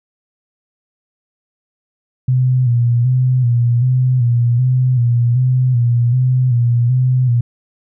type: tone with vibrato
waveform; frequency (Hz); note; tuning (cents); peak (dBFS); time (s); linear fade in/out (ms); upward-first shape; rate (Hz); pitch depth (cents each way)
sine; 123.47; B2; 0; -10; 2.28-7.41; 5; square; 1.3; 57
effects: none